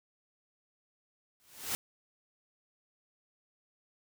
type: noise with exponential growth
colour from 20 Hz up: white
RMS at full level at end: -31 dBFS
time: 1.4-1.75 s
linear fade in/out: 0 ms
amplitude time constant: 76 ms
effects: none